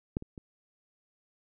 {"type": "clicks", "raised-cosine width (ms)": 3, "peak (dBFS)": [-17, -29, -30], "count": 3, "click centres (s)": [0.169, 0.224, 0.378], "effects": []}